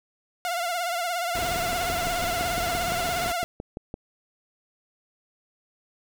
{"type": "tone with vibrato", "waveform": "sawtooth", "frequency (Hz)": 698.5, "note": "F5", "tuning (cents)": 0, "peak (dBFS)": -22, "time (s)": [0.45, 3.44], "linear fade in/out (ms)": 0, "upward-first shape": "triangle", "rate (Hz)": 17, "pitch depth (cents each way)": 84}
{"type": "noise", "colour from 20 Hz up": "pink", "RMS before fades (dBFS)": -33, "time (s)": [1.35, 3.32], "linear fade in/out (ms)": 0}
{"type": "click train", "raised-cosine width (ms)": 2, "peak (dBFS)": -20, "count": 16, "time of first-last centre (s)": [1.39, 3.941], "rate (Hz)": 5.88}
{"effects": []}